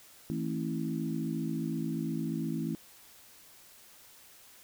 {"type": "harmonic tone with a mistuned harmonic", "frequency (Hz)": 54.4, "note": "A1", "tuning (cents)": -19, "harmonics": [3, 4, 5, 6], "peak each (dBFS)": [-35, -36, -37, -38], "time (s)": [0.3, 2.75], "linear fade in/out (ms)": 0, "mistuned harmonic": 4, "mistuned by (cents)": 46, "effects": ["white hiss -56 dBFS RMS until 4.63 s"]}